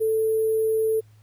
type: tone with sample-and-hold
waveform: sine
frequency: 440 Hz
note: A4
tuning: in tune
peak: -19 dBFS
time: 0-1.01 s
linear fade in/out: 20 ms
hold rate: 11025 Hz
effects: added 107 Hz sine -50 dBFS peak until 1.22 s + pink hiss -64 dBFS RMS until 1.22 s